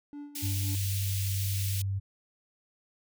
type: tone with tremolo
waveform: triangle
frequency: 290 Hz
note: D4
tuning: 22 cents flat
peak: -36 dBFS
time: 0.13-0.75 s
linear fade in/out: 0 ms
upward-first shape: sine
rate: 3.8 Hz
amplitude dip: 70%
type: high-pass noise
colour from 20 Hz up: white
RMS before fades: -37 dBFS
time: 0.35-1.82 s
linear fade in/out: 5 ms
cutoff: 2300 Hz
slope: 24 dB/octave
type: tone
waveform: sine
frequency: 97.6 Hz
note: G2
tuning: 7 cents flat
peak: -28 dBFS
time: 0.42-2 s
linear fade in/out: 20 ms
effects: none